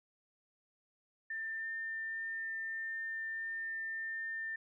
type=tone with pitch glide; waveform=sine; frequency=1790 to 1800.4 Hz; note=A6 to A6; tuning=+29 to +39 cents; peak=-37 dBFS; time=1.3-4.56 s; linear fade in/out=5 ms; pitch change=+10 cents; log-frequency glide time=1.53-1.69 s; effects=none